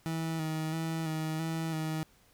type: tone with vibrato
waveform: 30% pulse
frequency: 160 Hz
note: D#3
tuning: 49 cents sharp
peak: -29 dBFS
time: 0.06-2.03 s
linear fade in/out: 0 ms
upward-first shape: square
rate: 1.5 Hz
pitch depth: 26 cents each way
effects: pink hiss -64 dBFS RMS until 2.33 s